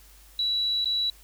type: tone with dropouts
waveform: sine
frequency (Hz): 3925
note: B7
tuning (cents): -11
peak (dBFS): -23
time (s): 0.39-1.1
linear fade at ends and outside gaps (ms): 2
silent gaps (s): 0.846-0.856
effects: added 50 Hz sine -52 dBFS peak until 1.23 s + white hiss -55 dBFS RMS until 1.23 s